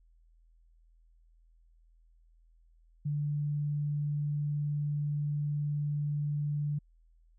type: tone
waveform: sine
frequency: 146.83 Hz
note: D3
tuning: in tune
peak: -29 dBFS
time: 3.05-6.79 s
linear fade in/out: 10 ms
effects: added 41 Hz sine -60 dBFS peak until 7.38 s